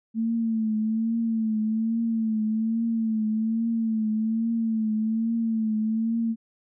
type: tone with vibrato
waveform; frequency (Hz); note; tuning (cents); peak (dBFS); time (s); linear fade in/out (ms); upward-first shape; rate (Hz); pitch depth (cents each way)
sine; 222.8; A3; +22; -22; 0.14-6.36; 50; triangle; 1.2; 63
effects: none